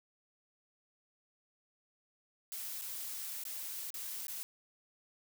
blue noise with dropouts, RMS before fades -42 dBFS, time 2.52-4.43 s, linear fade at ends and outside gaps 0 ms, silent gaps 2.813-2.819 / 3.437-3.452 / 3.904-3.942 / 4.268-4.282 s, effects none

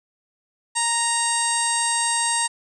harmonic tone with a mistuned harmonic, 932 Hz, A#5, 1 cent flat, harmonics 1 / 2 / 3 / 4 / 5 / 6 / 7 / 8 / 9 / 10, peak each -25 / -29 / -33 / -32 / -32 / -35 / -35 / -32 / -23 / -33 dBFS, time 0.75-2.48 s, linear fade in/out 20 ms, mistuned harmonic 4, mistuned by +17 cents, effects none

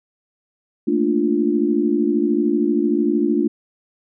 sine chord, Bb major seventh, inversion third, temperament equal with one note detuned, 220 / 233.1 / 294.5 / 349.2 Hz, A3 / Bb3 / D4 / F4, 0 / 0 / +5 / 0 cents, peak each -22 / -24 / -19 / -20 dBFS, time 0.87-3.48 s, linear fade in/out 10 ms, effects none

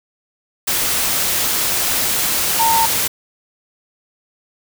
sine tone in noise, 910 Hz, A#5, 42 cents flat, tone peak -13 dBFS, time 2.59-2.86 s, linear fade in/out 10 ms, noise white, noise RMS -18 dBFS, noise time 0.67-3.08 s, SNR +2 dB, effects none

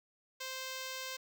5% pulse tone, 522 Hz, C5, 4 cents flat, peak -28 dBFS, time 0.4-1.17 s, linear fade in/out 10 ms, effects none

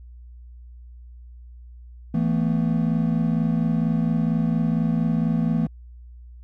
triangle chord, E suspended fourth, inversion none, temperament equal with one note detuned, 164.81 / 222.6 / 246.9 Hz, E3 / A3 / B3, 0 / +20 / 0 cents, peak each -20 / -21 / -25 dBFS, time 2.14-5.67 s, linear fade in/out 5 ms, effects added 60 Hz sine -40 dBFS peak until 6.43 s

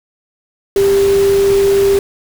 sine tone in noise, 395.3 Hz, G4, 15 cents sharp, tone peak -8 dBFS, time 0.76-1.99 s, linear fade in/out 2 ms, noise pink, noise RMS -24 dBFS, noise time 0.76-1.99 s, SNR +13 dB, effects none

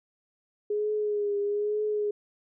sine tone with vibrato, 415.3 Hz, G#4, in tune, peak -25 dBFS, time 0.7-2.11 s, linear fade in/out 5 ms, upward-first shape triangle, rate 1.1 Hz, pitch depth 45 cents each way, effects none

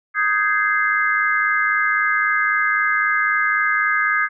sine chord, Ab major seventh, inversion second, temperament just, 1245.9 / 1557.4 / 1661.2 / 2077 Hz, Eb6 / G6 / Ab6 / C7, +2 / -12 / 0 / -13 cents, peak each -21 / -23 / -20 / -22 dBFS, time 0.14-4.29 s, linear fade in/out 50 ms, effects none

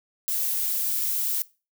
violet noise, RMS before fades -26 dBFS, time 0.28-1.42 s, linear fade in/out 0 ms, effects noise-tail reverb RT60 0.3 s tail -20 dB re dry

